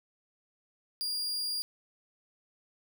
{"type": "tone", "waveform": "40% pulse", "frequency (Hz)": 4814, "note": "D8", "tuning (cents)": 42, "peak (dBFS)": -30, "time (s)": [1.01, 1.62], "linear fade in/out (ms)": 0, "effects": ["10-bit"]}